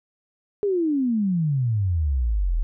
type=exponential sweep; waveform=sine; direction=down; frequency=420 to 37.45 Hz; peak=-19 dBFS; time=0.63-2.63 s; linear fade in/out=0 ms; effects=none